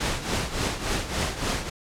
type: noise with tremolo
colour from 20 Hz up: pink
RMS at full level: -24 dBFS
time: 0-1.7 s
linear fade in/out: 10 ms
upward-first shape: triangle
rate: 3.5 Hz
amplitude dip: 75%
effects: low-pass 8000 Hz 12 dB/octave